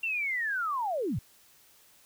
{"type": "linear sweep", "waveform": "sine", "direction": "down", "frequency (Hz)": [2751, 77.78], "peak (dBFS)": -28, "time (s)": [0.03, 1.19], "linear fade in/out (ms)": 5, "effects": ["white hiss -60 dBFS RMS until 2.05 s"]}